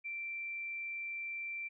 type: tone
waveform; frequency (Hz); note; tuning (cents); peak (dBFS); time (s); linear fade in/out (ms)
sine; 2349; D7; 0; -38; 0.04-1.69; 20
effects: none